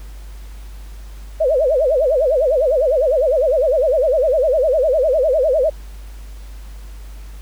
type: tone with vibrato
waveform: sine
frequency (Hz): 568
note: C#5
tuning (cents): +42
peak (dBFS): -12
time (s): 1.4-5.7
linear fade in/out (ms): 10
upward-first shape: sine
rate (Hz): 9.9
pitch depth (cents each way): 240
effects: added 50 Hz sine -31 dBFS peak until 7.41 s + pink hiss -47 dBFS RMS until 7.41 s